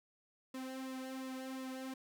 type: tone with flanger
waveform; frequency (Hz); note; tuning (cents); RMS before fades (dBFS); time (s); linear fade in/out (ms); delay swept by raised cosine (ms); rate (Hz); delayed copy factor
sawtooth; 261.6; C4; 0; -44; 0.54-1.94; 5; 1.3 to 3; 2.8; -0.75
effects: none